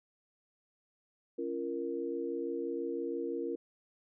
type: chord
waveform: sine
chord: Bb minor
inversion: first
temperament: equal with one note detuned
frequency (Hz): 277.2 / 343.2 / 466.2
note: Db4 / F4 / Bb4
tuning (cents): 0 / -30 / 0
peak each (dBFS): -40 / -37 / -37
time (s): 1.38-3.56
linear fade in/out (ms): 10
effects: none